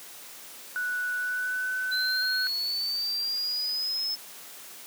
sine tone with pitch glide, 1478 to 1510.8 Hz, F#6 to F#6, -2 to +36 cents, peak -27 dBFS, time 0.76-2.47 s, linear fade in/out 0 ms, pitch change +38 cents, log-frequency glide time 1.15-1.75 s
triangle linear sweep, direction up, 4041 to 5230 Hz, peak -26 dBFS, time 1.91-4.16 s, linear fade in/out 20 ms
effects white hiss -45 dBFS RMS until 4.86 s + high-pass 200 Hz 12 dB/octave

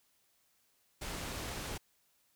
pink low-pass noise, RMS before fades -41 dBFS, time 1.01-1.78 s, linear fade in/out 10 ms, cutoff 11000 Hz, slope 12 dB/octave, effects white hiss -73 dBFS RMS until 2.35 s

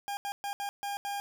40% pulse tone bursts at uneven times, 807 Hz, G#5, 50 cents flat, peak -32 dBFS, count 6, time 0.08-0.17 / 0.25-0.32 / 0.44-0.53 / 0.6-0.69 / 0.83-0.97 / 1.05-1.2 s, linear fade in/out 0 ms, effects none

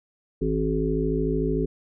harmonic tone, 53.4 Hz, G#1, 49 cents sharp, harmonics 1 / 3 / 5 / 7 / 8, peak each -28 / -28 / -28 / -28 / -28 dBFS, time 0.41-1.66 s, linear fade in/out 10 ms, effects none

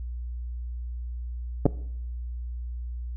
clicks, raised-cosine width 2 ms, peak -6 dBFS, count 2, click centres 1.656 / 1.663 s, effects noise-tail reverb RT60 0.7 s tail -19 dB re dry + added 60 Hz sine -31 dBFS peak until 3.16 s

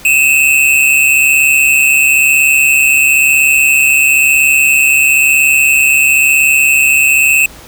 square tone pair together, 2545 / 2686 Hz, D#7 / E7, +39 / +32 cents, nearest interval minor second, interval 93 cents, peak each -10 dBFS, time 0.05-7.46 s, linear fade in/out 2 ms, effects pink hiss -35 dBFS RMS until 7.67 s

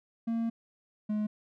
triangle tone pair in turn, 229.2 / 211.7 Hz, A#3 / G#3, -29 / +33 cents, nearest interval minor second, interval 138 cents, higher first, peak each -26 dBFS, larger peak neither, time 0.27-0.5 / 1.09-1.27 s, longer first, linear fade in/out 10 ms, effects none

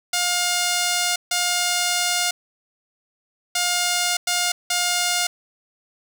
5% pulse tone bursts at uneven times, 710 Hz, F5, 28 cents sharp, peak -8 dBFS, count 5, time 0.13-1.16 / 1.31-2.31 / 3.55-4.17 / 4.27-4.52 / 4.7-5.27 s, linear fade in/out 5 ms, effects none

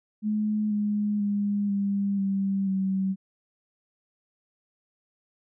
sine tone with pitch steps, 212.4 / 208 / 203.7 / 199.55 / 195.45 / 191.43 Hz, G#3 / G#3 / G#3 / G3 / G3 / G3, +39 / +3 / -33 / +31 / -5 / -41 cents, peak -23 dBFS, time 0.22-3.16 s, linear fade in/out 50 ms, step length 490 ms, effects none

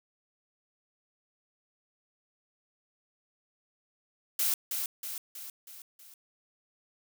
blue noise with echo, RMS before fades -28 dBFS, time 4.39-4.54 s, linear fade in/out 2 ms, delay 320 ms, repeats 5, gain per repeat -5 dB, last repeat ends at 6.14 s, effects none

